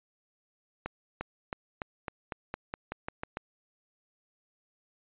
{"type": "accelerating click train", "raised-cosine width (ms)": 0.5, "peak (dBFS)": -19, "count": 12, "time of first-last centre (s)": [0.86, 3.371], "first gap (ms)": 350, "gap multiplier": 0.91, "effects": ["resampled to 8000 Hz"]}